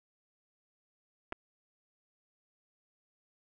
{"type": "clicks", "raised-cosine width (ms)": 0.5, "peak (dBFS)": -23, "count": 2, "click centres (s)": [1.323, 1.326], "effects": []}